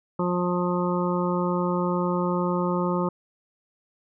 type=harmonic tone; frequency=177.8 Hz; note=F3; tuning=31 cents sharp; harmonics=1 / 2 / 3 / 5 / 6 / 7; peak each=-25 / -28 / -30 / -32 / -33 / -33 dBFS; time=0.19-3.09 s; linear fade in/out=5 ms; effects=none